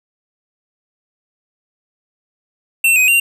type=tone with pitch steps; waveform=square; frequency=2699 / 2511 / 2767 Hz; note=E7 / D#7 / F7; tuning=+40 / +15 / -17 cents; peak=-10 dBFS; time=2.84-3.2 s; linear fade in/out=5 ms; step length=120 ms; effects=none